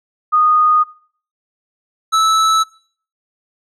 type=tone pair in turn; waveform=sine / square; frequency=1235 / 1308.4 Hz; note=D#6 / E6; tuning=-13 / -13 cents; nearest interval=minor second; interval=100 cents; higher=second; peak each=-9 / -11 dBFS; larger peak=first; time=0.32-0.84 / 2.12-2.64 s; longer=neither; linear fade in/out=20 ms; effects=noise-tail reverb RT60 0.5 s tail -22 dB re dry + low-pass 8000 Hz 12 dB/octave